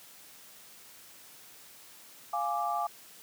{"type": "chord", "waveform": "sine", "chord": "D diminished", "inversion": "first", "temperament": "equal", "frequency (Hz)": [698.5, 830.6, 1174.7], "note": ["F5", "Ab5", "D6"], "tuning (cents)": [0, 0, 0], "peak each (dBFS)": -33, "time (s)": [2.33, 2.87], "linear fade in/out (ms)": 5, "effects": ["white hiss -53 dBFS RMS until 3.22 s", "high-pass 100 Hz 12 dB/octave"]}